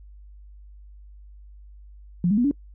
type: tone with pitch steps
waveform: sine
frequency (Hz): 175.5 / 206.3 / 242.5 / 285.1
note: F3 / G#3 / B3 / C#4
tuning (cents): +9 / -11 / -31 / +49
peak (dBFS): -17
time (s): 2.24-2.512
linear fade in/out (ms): 2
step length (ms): 68
effects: noise-tail reverb RT60 0.1 s tail -24 dB re dry + added 50 Hz sine -43 dBFS peak until 2.74 s